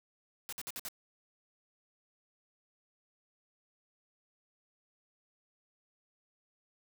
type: noise bursts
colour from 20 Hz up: white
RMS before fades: -41 dBFS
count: 5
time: 0.49-0.885 s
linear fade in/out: 0 ms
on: 35 ms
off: 55 ms
effects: none